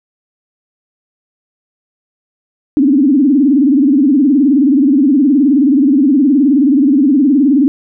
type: tone with vibrato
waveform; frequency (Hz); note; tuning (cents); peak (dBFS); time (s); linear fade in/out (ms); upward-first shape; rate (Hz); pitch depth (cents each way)
sine; 277.2; C#4; 0; -6; 2.77-7.68; 0; sine; 19; 180
effects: none